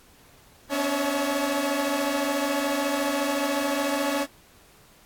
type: tone cluster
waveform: sawtooth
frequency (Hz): 259.7 / 285 / 556 / 645 / 863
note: C4 / C#4 / C#5 / E5 / A5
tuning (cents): -13 / +48 / +5 / -38 / -34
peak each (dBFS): -30 / -23 / -25 / -29 / -30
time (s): 0.69-4.27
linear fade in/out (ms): 50
effects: pink hiss -55 dBFS RMS until 5.05 s + AAC 64 kbps